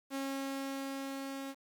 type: tone with level ramp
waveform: sawtooth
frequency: 272.3 Hz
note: C#4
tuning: 31 cents flat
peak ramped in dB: -31 to -36 dBFS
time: 0.1-1.55 s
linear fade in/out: 50 ms
effects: 10-bit